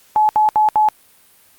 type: tone bursts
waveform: sine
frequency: 855 Hz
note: A5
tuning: 50 cents flat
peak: -10 dBFS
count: 4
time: 0.16-0.887 s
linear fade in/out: 0 ms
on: 130 ms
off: 69 ms
effects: white hiss -51 dBFS RMS until 1.58 s + Opus 48 kbps